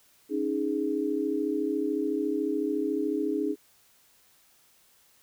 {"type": "chord", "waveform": "sine", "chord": "C# suspended second", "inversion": "none", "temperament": "equal", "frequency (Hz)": [277.2, 311.1, 415.3], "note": ["C#4", "D#4", "G#4"], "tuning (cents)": [0, 0, 0], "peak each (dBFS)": [-31, -29, -30], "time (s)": [0.29, 3.56], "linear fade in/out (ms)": 50, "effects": ["white hiss -62 dBFS RMS until 5.22 s"]}